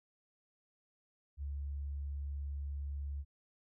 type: tone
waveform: sine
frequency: 70.8 Hz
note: C#2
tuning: 37 cents sharp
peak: -37 dBFS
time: 1.37-3.25 s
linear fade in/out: 50 ms
effects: none